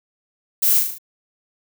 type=noise with echo; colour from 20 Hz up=violet; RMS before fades=-17 dBFS; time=0.62-0.8 s; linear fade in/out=10 ms; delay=37 ms; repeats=5; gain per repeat=-4 dB; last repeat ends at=0.985 s; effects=none